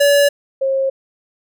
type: tone pair in turn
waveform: square / sine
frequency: 571 / 537.4 Hz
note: D5 / C5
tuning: -49 / +46 cents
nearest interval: minor second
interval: 105 cents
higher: first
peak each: -10 / -14 dBFS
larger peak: first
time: 0-0.29 / 0.61-0.9 s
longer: neither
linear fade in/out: 10 ms
effects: none